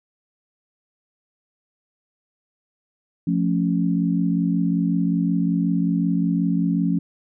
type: chord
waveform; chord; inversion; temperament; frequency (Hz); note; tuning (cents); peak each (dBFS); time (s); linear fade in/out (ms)
sine; F augmented; none; equal; 174.61 / 220 / 277.2; F3 / A3 / C#4; 0 / 0 / 0; -20 / -25 / -23; 3.27-6.99; 5
effects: none